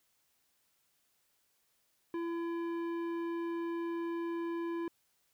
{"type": "tone with tanh clipping", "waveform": "sine", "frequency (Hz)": 337.2, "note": "E4", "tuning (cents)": 39, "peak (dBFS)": -36, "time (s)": [2.14, 4.88], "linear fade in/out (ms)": 2, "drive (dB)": 13, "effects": ["white hiss -75 dBFS RMS until 5.33 s"]}